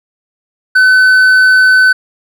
triangle tone with hard clipping, 1513 Hz, F#6, 38 cents sharp, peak -5 dBFS, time 0.75-1.93 s, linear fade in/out 10 ms, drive 7 dB, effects none

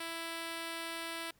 5% pulse tone, 331.2 Hz, E4, 8 cents sharp, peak -27 dBFS, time 0-1.31 s, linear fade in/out 5 ms, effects pink hiss -69 dBFS RMS until 1.39 s

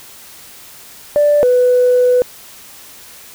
sine tone pair in turn, 587.3 / 496.9 Hz, D5 / B4, 0 / +11 cents, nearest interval minor third, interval 289 cents, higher first, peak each -7 dBFS, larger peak neither, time 1.16-1.43 / 1.43-2.22 s, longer second, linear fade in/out 0 ms, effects tanh soft clip ceiling -4 dBFS + white hiss -38 dBFS RMS until 3.34 s

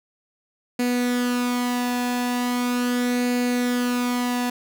sawtooth tone with flanger, 245.5 Hz, B3, 10 cents flat, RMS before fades -23 dBFS, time 0.79-4.5 s, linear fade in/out 5 ms, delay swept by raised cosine 0.44 to 1.16 ms, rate 0.39 Hz, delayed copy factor +0.5, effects none

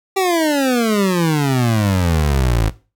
25% pulse exponential sweep, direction down, 392 to 51.91 Hz, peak -10 dBFS, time 0.16-2.7 s, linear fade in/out 10 ms, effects noise-tail reverb RT60 0.3 s tail -17 dB re dry

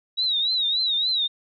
sine tone with vibrato, 3846 Hz, B7, 47 cents flat, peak -20 dBFS, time 0.17-1.28 s, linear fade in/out 20 ms, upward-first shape triangle, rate 3.5 Hz, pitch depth 130 cents each way, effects none

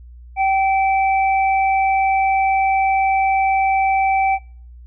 sine tone pair together, 774 / 2319 Hz, G5 / D7, -22 / -22 cents, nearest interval octave + perfect fifth, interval 1900 cents, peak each -14 / -22 dBFS, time 0.36-4.39 s, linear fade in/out 50 ms, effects noise-tail reverb RT60 0.5 s tail -25 dB re dry + added 60 Hz sine -37 dBFS peak until 4.86 s

